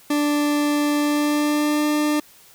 40% pulse tone with pitch glide, 293.7 to 299.2 Hz, D4 to D4, 0 to +32 cents, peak -17 dBFS, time 0.1-2.2 s, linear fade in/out 5 ms, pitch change +32 cents, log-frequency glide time 0.99-1.87 s, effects white hiss -50 dBFS RMS until 2.54 s

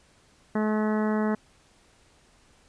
harmonic tone, 214.4 Hz, A3, 45 cents flat, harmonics 1 / 2 / 3 / 4 / 5 / 6 / 7 / 8 / 9, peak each -24 / -30 / -34 / -36 / -38 / -40 / -41 / -42 / -43 dBFS, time 0.55-1.35 s, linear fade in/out 5 ms, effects pink hiss -60 dBFS RMS until 2.68 s + resampled to 22050 Hz

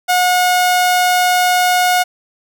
sawtooth tone, 724 Hz, F#5, 38 cents flat, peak -7 dBFS, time 0.08-2.04 s, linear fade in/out 20 ms, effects none

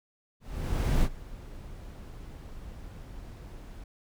brown noise with ADSR envelope, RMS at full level -23 dBFS, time 0.4-3.84 s, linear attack 630 ms, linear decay 55 ms, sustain -20 dB, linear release 5 ms, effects none

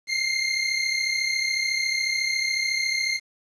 25% pulse tone pair together, 2093 / 2127 Hz, C7 / C7, 0 / +28 cents, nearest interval unison, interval 28 cents, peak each -22 dBFS, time 0.07-3.2 s, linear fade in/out 50 ms, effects resampled to 22050 Hz + 9-bit

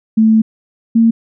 sine tone pair in turn, 220.5 / 227.9 Hz, A3 / A#3, +4 / -39 cents, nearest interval minor second, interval 57 cents, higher second, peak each -6 dBFS, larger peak neither, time 0.17-0.42 / 0.95-1.11 s, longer first, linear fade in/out 10 ms, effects none

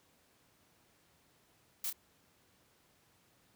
blue noise with echo, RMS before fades -37 dBFS, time 1.84-1.9 s, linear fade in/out 2 ms, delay 28 ms, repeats 1, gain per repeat -7 dB, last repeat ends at 1.928 s, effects pink hiss -69 dBFS RMS until 3.55 s + high-pass 80 Hz 12 dB/octave

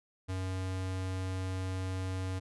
square tone, 93.6 Hz, F#2, 20 cents sharp, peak -34 dBFS, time 0.28-2.4 s, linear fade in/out 20 ms, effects resampled to 24000 Hz

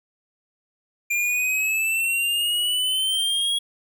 square exponential sweep, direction up, 2389 to 3322 Hz, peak -21 dBFS, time 1.1-3.59 s, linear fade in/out 10 ms, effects none

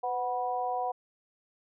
sine tone with amplitude modulation, 740 Hz, F#5, in tune, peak -24 dBFS, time 0.03-0.92 s, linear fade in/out 10 ms, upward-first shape sine, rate 238 Hz, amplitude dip 100%, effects none

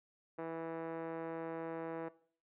5% pulse tone with band-pass filter, 163.9 Hz, E3, 10 cents flat, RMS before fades -42 dBFS, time 0.38-2.09 s, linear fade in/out 10 ms, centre 420 Hz, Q 1.4, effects noise-tail reverb RT60 0.5 s tail -19 dB re dry + resampled to 8000 Hz

